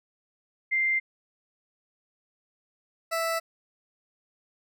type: tone pair in turn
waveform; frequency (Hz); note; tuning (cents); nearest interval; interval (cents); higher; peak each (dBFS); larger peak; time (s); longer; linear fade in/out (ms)
sine / 20% pulse; 2093 / 659.3; C7 / E5; 0 / 0; octave + minor sixth; 2000; first; -22 / -21; second; 0.71-1 / 3.11-3.4; neither; 20
effects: none